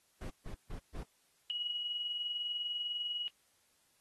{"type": "noise bursts", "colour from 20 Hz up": "brown", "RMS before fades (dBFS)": -42, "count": 4, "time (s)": [0.21, 1.036], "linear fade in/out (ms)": 10, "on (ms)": 94, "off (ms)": 150}
{"type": "tone with tremolo", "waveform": "sine", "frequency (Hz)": 2909, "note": "F#7", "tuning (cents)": -30, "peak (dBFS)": -33, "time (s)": [1.5, 3.28], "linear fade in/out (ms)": 0, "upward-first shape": "sine", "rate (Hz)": 20, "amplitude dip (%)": 45}
{"effects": ["white hiss -72 dBFS RMS until 4 s", "AAC 32 kbps"]}